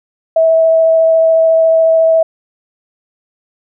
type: tone with vibrato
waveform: sine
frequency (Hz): 650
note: E5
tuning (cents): -24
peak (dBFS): -6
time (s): 0.36-2.23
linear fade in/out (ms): 5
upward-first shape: sine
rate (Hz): 14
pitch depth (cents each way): 8
effects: none